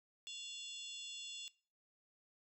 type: harmonic tone with a mistuned harmonic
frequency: 861 Hz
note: A5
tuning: 38 cents flat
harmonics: 3 / 4 / 5 / 6 / 7 / 8 / 9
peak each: -51 / -48 / -59 / -59 / -64 / -59 / -55 dBFS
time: 0.27-1.48 s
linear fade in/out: 0 ms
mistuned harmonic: 3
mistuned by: +130 cents
effects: noise-tail reverb RT60 0.4 s tail -20 dB re dry